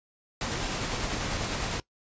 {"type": "noise with tremolo", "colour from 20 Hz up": "pink", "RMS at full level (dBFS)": -30, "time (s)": [0.41, 1.8], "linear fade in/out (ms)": 2, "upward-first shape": "sine", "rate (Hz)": 10, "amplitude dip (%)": 25, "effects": ["noise-tail reverb RT60 0.1 s tail -20 dB re dry", "resampled to 16000 Hz"]}